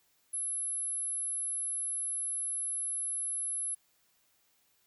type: tone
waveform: sine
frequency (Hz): 11000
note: F9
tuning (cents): -27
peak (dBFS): -32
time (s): 0.33-3.75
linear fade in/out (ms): 10
effects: white hiss -71 dBFS RMS until 4.86 s